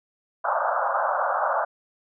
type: band-pass noise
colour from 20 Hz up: pink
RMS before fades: -24 dBFS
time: 0.44-1.65 s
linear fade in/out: 10 ms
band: 550 to 1500 Hz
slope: 96 dB/octave
effects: none